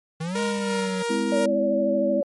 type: exponential two-way sweep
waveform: square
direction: up then down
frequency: 155.56 to 207.7 to 184.7 Hz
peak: -27 dBFS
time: 0.2-1.03 s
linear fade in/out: 10 ms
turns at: 0.4 s
type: tone with tremolo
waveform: sawtooth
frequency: 470 Hz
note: A#4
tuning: 14 cents sharp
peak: -20 dBFS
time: 0.35-1.46 s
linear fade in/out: 5 ms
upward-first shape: sine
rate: 3 Hz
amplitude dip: 40%
type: chord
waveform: sine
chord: Ab augmented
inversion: none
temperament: equal with one note detuned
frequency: 207.7 / 255.4 / 329.6 Hz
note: Ab3 / C4 / E4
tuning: 0 / -42 / 0 cents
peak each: -27 dBFS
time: 1.09-2.22 s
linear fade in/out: 20 ms
type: tone with vibrato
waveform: sine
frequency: 572 Hz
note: D5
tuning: 46 cents flat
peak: -21 dBFS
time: 1.32-2.23 s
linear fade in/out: 2 ms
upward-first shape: triangle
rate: 13 Hz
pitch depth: 42 cents each way
effects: MP3 48 kbps